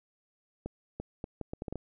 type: accelerating click train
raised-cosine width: 2 ms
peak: -23 dBFS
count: 9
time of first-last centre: 0.66-1.757 s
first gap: 340 ms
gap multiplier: 0.71
effects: none